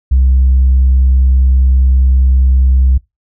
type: tone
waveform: sine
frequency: 65 Hz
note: C2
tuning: 11 cents flat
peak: -4 dBFS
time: 0.11-2.98 s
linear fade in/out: 10 ms
effects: noise-tail reverb RT60 0.2 s tail -24 dB re dry + tanh soft clip ceiling -3 dBFS